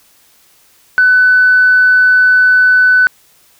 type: tone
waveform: sine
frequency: 1500 Hz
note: F#6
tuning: 23 cents sharp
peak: -4 dBFS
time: 0.98-3.07 s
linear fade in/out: 0 ms
effects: tanh soft clip ceiling 0 dBFS + white hiss -49 dBFS RMS until 3.59 s